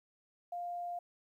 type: tone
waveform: sine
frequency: 701 Hz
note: F5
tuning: 6 cents sharp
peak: -37 dBFS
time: 0.52-0.99 s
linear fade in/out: 5 ms
effects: 12-bit